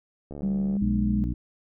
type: click train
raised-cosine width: 2 ms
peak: -25 dBFS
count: 34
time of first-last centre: 0.31-0.768 s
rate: 72.1 Hz
type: tone with pitch glide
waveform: sine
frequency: 194.8 to 207.6 Hz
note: G3 to G#3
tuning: -11 to 0 cents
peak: -23 dBFS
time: 0.43-1.24 s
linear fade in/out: 0 ms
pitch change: +111 cents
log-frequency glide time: 0.71-0.87 s
type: harmonic tone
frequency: 60.5 Hz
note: B1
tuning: 35 cents flat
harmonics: 1 / 2 / 3 / 4 / 5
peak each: -28 / -31 / -33 / -34 / -35 dBFS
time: 0.81-1.34 s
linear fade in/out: 10 ms
effects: none